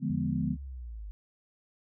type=chord; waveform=sine; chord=D diminished seventh; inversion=none; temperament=equal with one note detuned; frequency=146.83 / 174.11 / 207.7 / 246.9 Hz; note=D3 / F3 / Ab3 / Cb4; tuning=0 / -5 / 0 / 0 cents; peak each=-33 dBFS; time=0-0.57 s; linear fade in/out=50 ms
type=linear sweep; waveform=sine; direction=down; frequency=89.8 to 49 Hz; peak=-38 dBFS; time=0.1-1.11 s; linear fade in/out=0 ms
effects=none